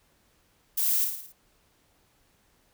violet noise with echo, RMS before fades -26 dBFS, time 0.77-1.05 s, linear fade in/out 10 ms, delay 55 ms, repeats 5, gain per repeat -5 dB, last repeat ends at 1.325 s, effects pink hiss -66 dBFS RMS until 2.73 s

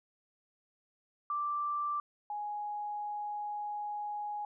sine tone pair in turn, 1174.7 / 832.1 Hz, D6 / G#5, 0 / +3 cents, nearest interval tritone, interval 597 cents, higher first, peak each -31 / -35 dBFS, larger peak first, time 1.3-2 / 2.3-4.45 s, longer second, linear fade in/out 2 ms, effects none

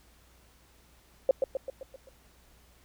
sine tone with echo, 533 Hz, C5, 32 cents sharp, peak -17 dBFS, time 1.29-1.31 s, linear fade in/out 2 ms, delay 130 ms, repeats 6, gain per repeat -5 dB, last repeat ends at 2.09 s, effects added 60 Hz sine -62 dBFS peak until 2.84 s + pink hiss -62 dBFS RMS until 2.84 s

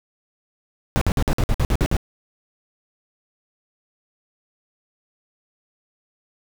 brown noise bursts, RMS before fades -18 dBFS, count 10, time 0.96-1.967 s, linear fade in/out 0 ms, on 53 ms, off 53 ms, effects none

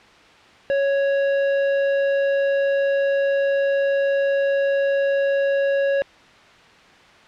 triangle tone with tanh clipping, 554.4 Hz, C#5, in tune, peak -19 dBFS, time 0.7-6.02 s, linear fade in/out 0 ms, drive 17 dB, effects white hiss -48 dBFS RMS until 7.27 s + low-pass 3000 Hz 12 dB/octave

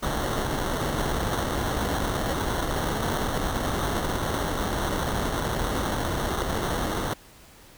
pink noise with sample-and-hold, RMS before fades -27 dBFS, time 0.02-7.14 s, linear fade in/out 10 ms, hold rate 2450 Hz, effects pink hiss -51 dBFS RMS until 7.77 s

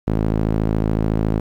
sawtooth tone with band-pass filter, 53.9 Hz, A1, 35 cents flat, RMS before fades -19 dBFS, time 0.07-1.4 s, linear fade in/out 5 ms, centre 240 Hz, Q 0.69, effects 8-bit

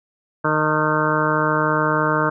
harmonic tone with a mistuned harmonic, 153.9 Hz, D#3, 19 cents flat, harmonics 1 / 2 / 3 / 4 / 6 / 7 / 8 / 9 / 10, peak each -25 / -25 / -25 / -25 / -25 / -25 / -25 / -25 / -25 dBFS, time 0.44-2.3 s, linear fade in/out 10 ms, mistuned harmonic 6, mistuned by -18 cents, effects none

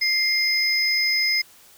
triangle tone pair together, 2101 / 5067 Hz, C7 / D#8, +7 / +31 cents, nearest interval octave + minor third, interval 1524 cents, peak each -20 dBFS, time 0.01-1.42 s, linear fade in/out 10 ms, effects white hiss -51 dBFS RMS until 1.77 s

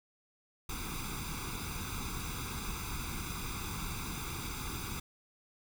pink noise with comb filter, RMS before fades -39 dBFS, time 0.69-5 s, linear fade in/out 5 ms, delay 0.82 ms, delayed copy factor +0.9, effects none

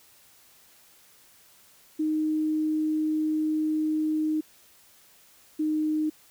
sine tone pair in turn, 310 / 308.4 Hz, D#4 / D#4, -6 / -15 cents, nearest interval unison, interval 9 cents, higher first, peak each -23 dBFS, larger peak neither, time 1.99-4.41 / 5.59-6.1 s, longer first, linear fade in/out 10 ms, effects white hiss -57 dBFS RMS until 6.3 s

